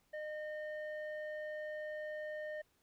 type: tone with low-pass filter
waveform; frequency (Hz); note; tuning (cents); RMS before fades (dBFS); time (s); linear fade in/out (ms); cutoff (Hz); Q
square; 610; D#5; -34; -43; 0.13-2.62; 10; 1500; 3.7
effects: pink hiss -75 dBFS RMS until 2.82 s